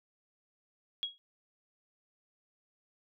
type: tone with exponential decay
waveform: sine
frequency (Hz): 3309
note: G#7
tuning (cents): -7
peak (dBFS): -28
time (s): 1.03-1.18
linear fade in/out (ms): 0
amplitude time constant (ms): 32
effects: none